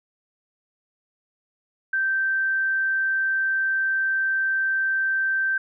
sine tone, 1560 Hz, G6, 9 cents flat, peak -20 dBFS, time 1.93-5.58 s, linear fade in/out 5 ms, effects none

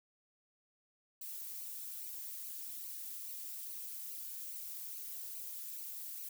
violet noise with flanger, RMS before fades -45 dBFS, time 1.21-6.29 s, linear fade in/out 5 ms, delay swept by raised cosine 0.56 to 3.36 ms, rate 2.4 Hz, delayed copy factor -0.8, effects none

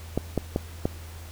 clicks, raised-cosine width 2 ms, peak -10 dBFS, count 4, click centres 0.176 / 0.377 / 0.561 / 0.855 s, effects added 82 Hz sine -39 dBFS peak until 1.31 s + pink hiss -47 dBFS RMS until 1.31 s

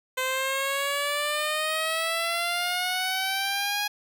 10% pulse exponential sweep, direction up, 513 to 830.6 Hz, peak -17 dBFS, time 0.17-3.88 s, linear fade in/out 10 ms, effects none

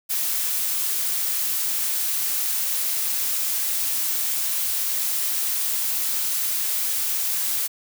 blue noise, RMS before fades -24 dBFS, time 0.09-7.68 s, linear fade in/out 20 ms, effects none

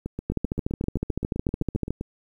two click trains, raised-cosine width 3 ms, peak -12 / -17 dBFS, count 23 / 16, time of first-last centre 0.3-1.906 / 0.06-2.011 s, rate 13.7 / 7.69 Hz, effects 9-bit

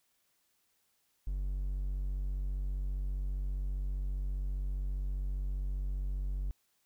triangle tone, 47.51 Hz, F#1, 47 cents sharp, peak -30 dBFS, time 1.27-6.51 s, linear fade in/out 0 ms, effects white hiss -75 dBFS RMS until 6.85 s

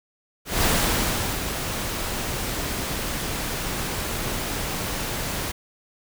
pink noise with ADSR envelope, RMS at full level -20 dBFS, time 0.45-5.52 s, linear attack 180 ms, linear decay 760 ms, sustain -8 dB, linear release 9 ms, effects none

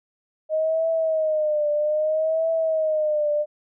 sine tone with vibrato, 622.3 Hz, D#5, in tune, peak -19 dBFS, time 0.49-3.46 s, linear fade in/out 50 ms, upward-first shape triangle, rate 0.62 Hz, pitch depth 91 cents each way, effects none

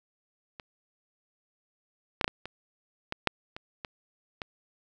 clicks, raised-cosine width 0.3 ms, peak -25 / -10 / -6 / -14 / -22 / -16 / -6 / -23 / -20 / -19 dBFS, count 10, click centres 0.598 / 2.212 / 2.244 / 2.279 / 2.456 / 3.124 / 3.273 / 3.565 / 3.848 / 4.418 s, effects none

